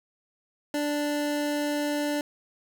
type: tone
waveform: 25% pulse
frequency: 293.6 Hz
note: D4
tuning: in tune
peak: -22 dBFS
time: 0.74-2.21 s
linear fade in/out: 2 ms
effects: none

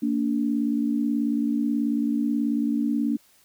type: tone pair together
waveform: sine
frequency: 230 / 288.4 Hz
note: A#3 / D4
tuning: -23 / -31 cents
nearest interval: major third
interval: 392 cents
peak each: -24 dBFS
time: 0.02-3.17 s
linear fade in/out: 10 ms
effects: white hiss -59 dBFS RMS until 3.44 s

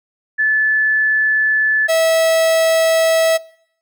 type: tone pair in turn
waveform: sine / 45% pulse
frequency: 1736 / 650.3 Hz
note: A6 / E5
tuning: -24 / -24 cents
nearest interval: octave + perfect fourth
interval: 1700 cents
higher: first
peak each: -12 dBFS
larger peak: neither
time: 0.38-1.88 / 1.88-3.38 s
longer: neither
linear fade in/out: 20 ms
effects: noise-tail reverb RT60 0.7 s tail -23 dB re dry

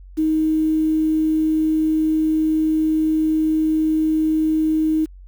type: tone with quantisation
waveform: sine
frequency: 313.7 Hz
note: D#4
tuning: 14 cents sharp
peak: -15 dBFS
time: 0.17-5.06 s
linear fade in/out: 20 ms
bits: 7
effects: added 46 Hz sine -38 dBFS peak until 5.27 s

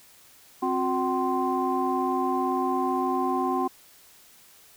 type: tone cluster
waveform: sine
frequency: 264.2 / 362.1 / 763 / 1045 Hz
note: C4 / F#4 / G5 / C6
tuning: +17 / -37 / -47 / -2 cents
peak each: -28 dBFS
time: 0.62-3.68 s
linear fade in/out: 10 ms
effects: tanh soft clip ceiling -13 dBFS + white hiss -54 dBFS RMS until 4.76 s

